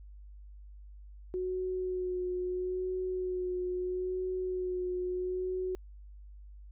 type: tone with vibrato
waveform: sine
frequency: 366.3 Hz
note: F#4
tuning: 17 cents flat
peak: -31 dBFS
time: 1.34-5.75 s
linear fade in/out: 0 ms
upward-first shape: sine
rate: 0.76 Hz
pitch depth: 19 cents each way
effects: added 50 Hz sine -47 dBFS peak until 6.71 s